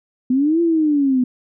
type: linear two-way sweep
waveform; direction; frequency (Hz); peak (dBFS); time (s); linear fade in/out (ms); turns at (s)
sine; up then down; 246.7 to 342.8 to 246.7; -13; 0.3-1.24; 5; 0.61
effects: none